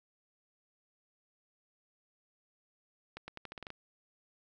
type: accelerating click train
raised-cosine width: 0.3 ms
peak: -27 dBFS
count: 9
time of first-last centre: 3.17-3.704 s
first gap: 110 ms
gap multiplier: 0.85
effects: none